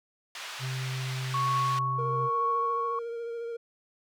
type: band-pass noise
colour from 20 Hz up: white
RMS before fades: -40 dBFS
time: 0.35-1.79 s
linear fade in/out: 2 ms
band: 870 to 3700 Hz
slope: 12 dB/octave
type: tone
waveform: triangle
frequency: 130.5 Hz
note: C3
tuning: 4 cents flat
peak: -29 dBFS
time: 0.59-2.3 s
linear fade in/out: 50 ms
type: tone with tremolo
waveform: sine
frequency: 1108.7 Hz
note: C#6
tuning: in tune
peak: -24 dBFS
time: 1.34-2.99 s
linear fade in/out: 2 ms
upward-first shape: triangle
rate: 1.1 Hz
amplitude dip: 45%
type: tone with vibrato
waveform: triangle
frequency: 466.4 Hz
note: A#4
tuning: 1 cent sharp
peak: -31 dBFS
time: 1.98-3.57 s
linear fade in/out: 10 ms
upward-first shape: sine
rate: 14 Hz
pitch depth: 20 cents each way
effects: none